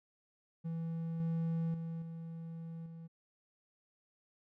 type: tone with level steps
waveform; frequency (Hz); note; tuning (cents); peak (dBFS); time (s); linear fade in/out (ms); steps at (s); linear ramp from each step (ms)
triangle; 164.81; E3; 0; -34 / -30 / -36 / -40 / -44; 0.64-3.08; 20; 1.2 / 1.74 / 2.02 / 2.86; 2
effects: none